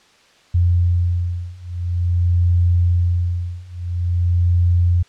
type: beating tone pair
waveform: sine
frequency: 87.31 / 87.79 Hz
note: F2 / F2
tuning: 0 / +10 cents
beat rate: 0.48 Hz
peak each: -18 / -17 dBFS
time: 0.54-5.03 s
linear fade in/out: 10 ms
effects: white hiss -52 dBFS RMS until 5.08 s + low-pass 5000 Hz 12 dB/octave